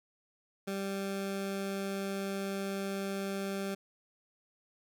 20% pulse tone, 196 Hz, G3, in tune, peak -29 dBFS, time 0.67-3.75 s, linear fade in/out 10 ms, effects none

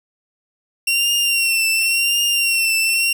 sawtooth tone with vibrato, 2739 Hz, F7, 34 cents flat, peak -12 dBFS, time 0.87-3.13 s, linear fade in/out 5 ms, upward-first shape triangle, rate 0.92 Hz, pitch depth 55 cents each way, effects none

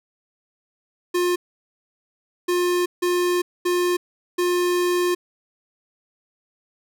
square tone bursts at uneven times, 355.1 Hz, F4, 29 cents sharp, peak -19 dBFS, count 5, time 1.14-1.36 / 2.48-2.86 / 3.02-3.42 / 3.65-3.97 / 4.38-5.15 s, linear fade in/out 10 ms, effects none

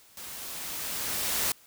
white noise with level ramp, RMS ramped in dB -42 to -27 dBFS, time 0.17-1.52 s, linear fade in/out 2 ms, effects white hiss -57 dBFS RMS until 1.66 s

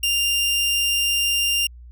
sawtooth tone, 2794 Hz, F7, in tune, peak -15 dBFS, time 0.03-1.67 s, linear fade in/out 5 ms, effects added 60 Hz sine -39 dBFS peak until 1.91 s

